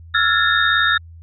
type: tone cluster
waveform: sine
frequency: 1335 / 1413 / 1685 / 1790 / 3697 Hz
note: E6 / F6 / G#6 / A6 / A#7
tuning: +22 / +20 / +25 / +29 / -15 cents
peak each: -20 dBFS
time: 0.14-0.98 s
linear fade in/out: 10 ms
effects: added 83 Hz sine -37 dBFS peak until 1.22 s